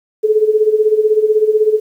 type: tone with tremolo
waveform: sine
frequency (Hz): 430.4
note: A4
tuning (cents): -38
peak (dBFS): -6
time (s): 0.23-1.8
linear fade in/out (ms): 20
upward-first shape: sine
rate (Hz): 16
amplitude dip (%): 75
effects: 8-bit